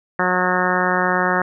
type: harmonic tone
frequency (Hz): 181.9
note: F#3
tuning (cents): -29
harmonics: 1 / 2 / 3 / 4 / 5 / 6 / 7 / 8 / 9 / 10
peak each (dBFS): -25 / -25 / -25 / -25 / -25 / -25 / -25 / -25 / -25 / -25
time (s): 0.19-1.42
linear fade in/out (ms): 2
effects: none